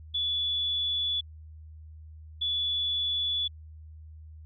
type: tone pair in turn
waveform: sine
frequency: 3435 / 3435 Hz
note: A7 / A7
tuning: -42 / -42 cents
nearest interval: unison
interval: 0 cents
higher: neither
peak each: -26 dBFS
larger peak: neither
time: 0.14-1.21 / 2.41-3.48 s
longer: neither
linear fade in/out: 10 ms
effects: added 78 Hz sine -44 dBFS peak until 4.45 s